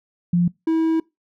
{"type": "tone pair in turn", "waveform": ["sine", "triangle"], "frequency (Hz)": [174.61, 323.6], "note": ["F3", "E4"], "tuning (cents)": [0, -32], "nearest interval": "major seventh", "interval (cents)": 1068, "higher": "second", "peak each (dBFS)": -14, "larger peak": "neither", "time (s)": [[0.33, 0.48], [0.67, 1]], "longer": "second", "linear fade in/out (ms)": 5, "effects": ["noise-tail reverb RT60 0.2 s tail -23 dB re dry"]}